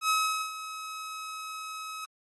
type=tone with ADSR envelope; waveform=sawtooth; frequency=1280 Hz; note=D#6; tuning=49 cents sharp; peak=-19 dBFS; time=0.01-2.06 s; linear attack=81 ms; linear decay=420 ms; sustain=-14 dB; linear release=18 ms; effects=AAC 32 kbps